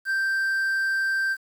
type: tone with quantisation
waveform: triangle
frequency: 1568 Hz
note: G6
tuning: in tune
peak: -20 dBFS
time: 0.05-1.37 s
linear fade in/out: 50 ms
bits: 8
effects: none